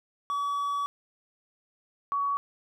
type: tone pair in turn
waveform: triangle / sine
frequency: 1139 / 1126.6 Hz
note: C#6 / C#6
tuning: +47 / +28 cents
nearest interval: unison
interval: 19 cents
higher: first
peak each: -25 dBFS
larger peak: neither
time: 0.3-0.86 / 2.12-2.37 s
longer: first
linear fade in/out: 0 ms
effects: none